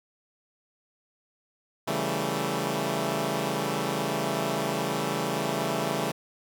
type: chord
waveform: 10% pulse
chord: A dominant seventh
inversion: first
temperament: equal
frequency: 138.59 / 164.81 / 196 / 220 Hz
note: C#3 / E3 / G3 / A3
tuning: 0 / 0 / 0 / 0 cents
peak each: -24 dBFS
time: 1.87-6.12 s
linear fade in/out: 10 ms
effects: none